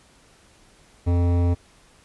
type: tone with hard clipping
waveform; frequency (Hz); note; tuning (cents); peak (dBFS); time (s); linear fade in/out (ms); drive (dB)
sine; 87.31; F2; 0; -19; 1.06-1.55; 20; 15
effects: pink hiss -55 dBFS RMS until 2.04 s + resampled to 24000 Hz